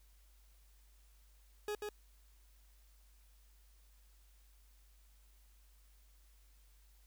40% pulse tone with echo, 417.9 Hz, G#4, 11 cents sharp, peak -36 dBFS, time 1.68-1.75 s, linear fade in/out 2 ms, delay 140 ms, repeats 1, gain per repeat -3 dB, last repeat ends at 1.89 s, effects added 50 Hz sine -62 dBFS peak until 7.06 s + white hiss -72 dBFS RMS until 7.06 s

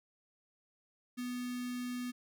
square tone with notch filter, 246.9 Hz, B3, in tune, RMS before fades -39 dBFS, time 1.17-2.12 s, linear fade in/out 20 ms, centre 730 Hz, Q 1, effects none

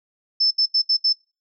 sine tone bursts at uneven times, 5274 Hz, E8, in tune, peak -15 dBFS, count 5, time 0.4-0.51 / 0.58-0.66 / 0.74-0.82 / 0.89-0.97 / 1.04-1.13 s, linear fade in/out 10 ms, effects noise-tail reverb RT60 0.3 s tail -24 dB re dry

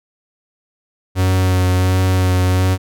45% pulse tone with vibrato, 92.5 Hz, F#2, in tune, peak -12 dBFS, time 1.15-2.78 s, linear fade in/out 50 ms, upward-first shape sine, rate 1.4 Hz, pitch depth 17 cents each way, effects none

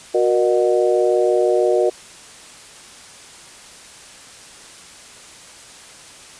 harmonic tone with a mistuned harmonic, 122.4 Hz, B2, 15 cents flat, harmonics 3 / 4 / 5 / 6, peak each -17 / -18 / -19 / -26 dBFS, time 0.14-1.9 s, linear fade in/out 10 ms, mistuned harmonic 4, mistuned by -59 cents, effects white hiss -41 dBFS RMS until 6.39 s + resampled to 22050 Hz

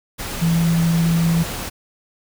sine tone in noise, 166.7 Hz, E3, 20 cents sharp, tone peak -14 dBFS, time 0.41-1.44 s, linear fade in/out 20 ms, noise pink, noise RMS -28 dBFS, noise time 0.18-1.7 s, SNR +11 dB, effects none

